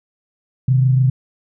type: tone pair together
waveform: sine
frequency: 128.61 / 155.56 Hz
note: C3 / D#3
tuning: -29 / 0 cents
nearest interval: minor third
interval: 329 cents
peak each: -11 / -22 dBFS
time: 0.68-1.1 s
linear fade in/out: 5 ms
effects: none